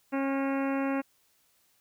harmonic tone with a mistuned harmonic, 272.4 Hz, C#4, 30 cents flat, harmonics 1 / 2 / 3 / 4 / 5 / 6 / 7 / 8 / 9 / 10, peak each -28 / -34 / -38 / -40 / -42 / -44 / -45 / -46 / -47 / -48 dBFS, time 0.12-1.02 s, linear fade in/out 20 ms, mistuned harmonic 5, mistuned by +42 cents, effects white hiss -68 dBFS RMS until 1.8 s

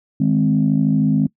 sine chord, Ab major, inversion second, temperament equal, 155.56 / 207.7 / 261.6 Hz, Eb3 / Ab3 / C4, 0 / 0 / 0 cents, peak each -17 dBFS, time 0.2-1.27 s, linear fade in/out 5 ms, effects noise-tail reverb RT60 0.1 s tail -22 dB re dry + tanh soft clip ceiling -5 dBFS

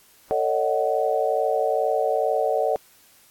sine chord, D# half-diminished seventh, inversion second, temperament just, 448 / 560 / 622.3 / 746.7 Hz, A4 / C#5 / D#5 / F#5, +31 / +18 / 0 / +16 cents, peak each -25 dBFS, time 0.31-2.76 s, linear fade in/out 0 ms, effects white hiss -55 dBFS RMS until 3.3 s + AAC 64 kbps

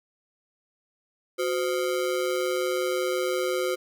square ring-modulated tone, 440.3 Hz, A4, 1 cent sharp, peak -22 dBFS, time 1.38-3.76 s, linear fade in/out 20 ms, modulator 72.8 Hz, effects none

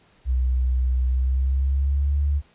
sine tone with pitch glide, 63.2 to 71.76 Hz, B1 to D2, +41 to -40 cents, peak -18 dBFS, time 0.25-2.42 s, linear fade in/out 50 ms, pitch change +219 cents, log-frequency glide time 1.08-2.2 s, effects pink hiss -58 dBFS RMS until 2.54 s + resampled to 8000 Hz

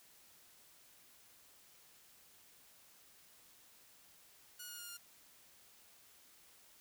5% pulse tone with pitch steps, 1453 / 1437.1 / 1421.5 / 1405.9 Hz, F#6 / F6 / F6 / F6, -32 / +49 / +30 / +11 cents, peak -36 dBFS, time 4.59-4.974 s, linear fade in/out 10 ms, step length 96 ms, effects white hiss -64 dBFS RMS until 6.8 s

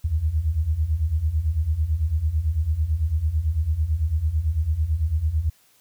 sine beating tone pair, 72.7 / 81.7 Hz, D2 / E2, -17 / -15 cents, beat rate 9 Hz, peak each -25 / -21 dBFS, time 0.04-5.5 s, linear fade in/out 10 ms, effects white hiss -59 dBFS RMS until 5.8 s

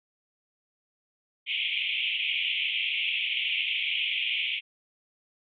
white band-pass noise, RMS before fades -29 dBFS, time 1.46-4.61 s, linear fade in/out 50 ms, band 2200 to 3300 Hz, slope 96 dB/octave, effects none

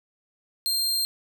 sawtooth tone, 4186 Hz, C8, in tune, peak -20 dBFS, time 0.66-1.05 s, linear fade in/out 0 ms, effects none

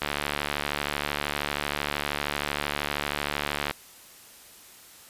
click train, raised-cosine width 0.3 ms, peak -10 dBFS, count 270, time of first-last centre 0.02-3.71 s, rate 72.9 Hz, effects white hiss -50 dBFS RMS until 5.09 s + resampled to 32000 Hz

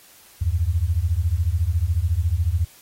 sine beating tone pair, 77.6 / 91.6 Hz, D#2 / F#2, -4 / -17 cents, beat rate 14 Hz, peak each -21 dBFS, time 0.41-2.65 s, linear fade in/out 10 ms, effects white hiss -50 dBFS RMS until 2.81 s + AAC 48 kbps

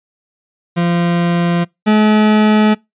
40% pulse tone pair in turn, 172.5 / 213.7 Hz, F3 / G#3, -21 / +50 cents, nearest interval major third, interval 371 cents, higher second, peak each -11 / -7 dBFS, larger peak second, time 0.76-1.65 / 1.86-2.75 s, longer neither, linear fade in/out 20 ms, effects noise-tail reverb RT60 0.2 s tail -26 dB re dry + resampled to 8000 Hz

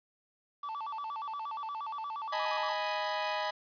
triangle tone with vibrato, 1009 Hz, B5, 37 cents sharp, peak -34 dBFS, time 0.63-2.73 s, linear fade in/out 5 ms, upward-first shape square, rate 8.5 Hz, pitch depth 230 cents each way
sawtooth chord, G# minor, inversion second, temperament equal, 622.3 / 830.6 / 987.8 Hz, D#5 / G#5 / B5, 0 / 0 / 0 cents, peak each -32 dBFS, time 2.32-3.51 s, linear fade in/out 10 ms
effects resampled to 11025 Hz + 10-bit

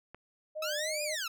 click, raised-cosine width 0.5 ms, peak -31 dBFS, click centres 0.146 s
sine tone with vibrato, 610 Hz, D#5, 34 cents flat, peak -35 dBFS, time 0.55-1.16 s, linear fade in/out 20 ms, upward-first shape triangle, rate 3.7 Hz, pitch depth 49 cents each way
15% pulse linear two-way sweep, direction up then down, 1271 to 2489 to 1271 Hz, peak -27 dBFS, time 0.62-1.28 s, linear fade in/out 5 ms, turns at 1.03 s
effects none

